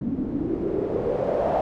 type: noise with low-pass filter sweep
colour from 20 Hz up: white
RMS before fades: -25 dBFS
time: 0.01-1.61 s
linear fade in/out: 5 ms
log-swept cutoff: 230 to 700 Hz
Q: 5.2
effects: none